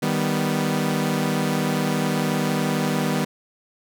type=chord; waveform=sawtooth; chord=Eb augmented; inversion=none; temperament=equal; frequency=155.56 / 196 / 246.9 Hz; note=Eb3 / G3 / B3; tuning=0 / 0 / 0 cents; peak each=-21 dBFS; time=0.02-3.25 s; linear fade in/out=10 ms; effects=none